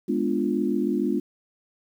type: chord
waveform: sine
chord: G# diminished seventh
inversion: none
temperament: equal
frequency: 207.7 / 246.9 / 293.7 / 349.2 Hz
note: G#3 / B3 / D4 / F4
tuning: 0 / 0 / 0 / 0 cents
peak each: -27 dBFS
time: 0.08-1.2 s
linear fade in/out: 10 ms
effects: 9-bit